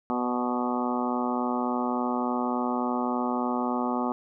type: harmonic tone with a mistuned harmonic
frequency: 123.47 Hz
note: B2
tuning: in tune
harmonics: 2 / 3 / 4 / 5 / 6 / 7 / 8 / 9 / 10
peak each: -28 / -35 / -37 / -37 / -34 / -33 / -40 / -35 / -37 dBFS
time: 0.1-4.12 s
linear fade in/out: 0 ms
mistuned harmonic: 5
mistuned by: -22 cents
effects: none